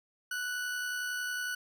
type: tone with amplitude modulation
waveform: 40% pulse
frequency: 1480 Hz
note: F#6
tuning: in tune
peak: -31 dBFS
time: 0.31-1.55 s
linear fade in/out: 5 ms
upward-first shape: sine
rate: 70.9 Hz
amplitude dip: 30%
effects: none